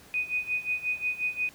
sine tone with tremolo, 2489 Hz, D#7, in tune, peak -24 dBFS, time 0.14-1.49 s, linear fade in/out 0 ms, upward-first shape sine, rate 5.6 Hz, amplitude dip 85%, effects pink hiss -53 dBFS RMS until 1.54 s + high-pass 60 Hz 12 dB/octave

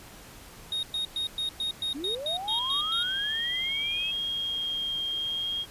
triangle tone bursts, 3729 Hz, A#7, in tune, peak -26 dBFS, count 11, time 0.72-3.03 s, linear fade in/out 2 ms, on 110 ms, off 110 ms
sine linear sweep, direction up, 254.4 to 2626 Hz, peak -33 dBFS, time 1.94-4.12 s, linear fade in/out 20 ms
sine tone with vibrato, 3234 Hz, G#7, 47 cents flat, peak -28 dBFS, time 2.47-5.66 s, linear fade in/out 50 ms, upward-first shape triangle, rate 0.69 Hz, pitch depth 11 cents each way
effects pink hiss -48 dBFS RMS until 5.7 s + resampled to 32000 Hz

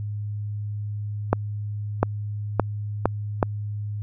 accelerating click train, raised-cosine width 1 ms, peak -3 dBFS, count 5, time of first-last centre 1.33-3.428 s, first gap 700 ms, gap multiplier 0.81, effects added 104 Hz sine -27 dBFS peak until 4.02 s

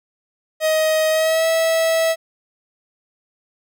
45% pulse tone with pitch glide, 629 to 651.2 Hz, D#5 to E5, +19 to -21 cents, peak -15 dBFS, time 0.6-2.16 s, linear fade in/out 50 ms, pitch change +60 cents, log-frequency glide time 1.1-1.47 s, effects none

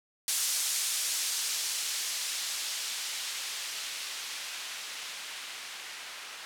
violet noise with low-pass filter sweep, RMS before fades -35 dBFS, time 0.28-6.45 s, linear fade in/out 0 ms, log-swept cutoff 7100 to 2000 Hz, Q 0.7, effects none

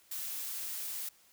blue noise, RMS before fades -39 dBFS, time 0.11-1.09 s, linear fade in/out 5 ms, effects white hiss -64 dBFS RMS until 1.32 s

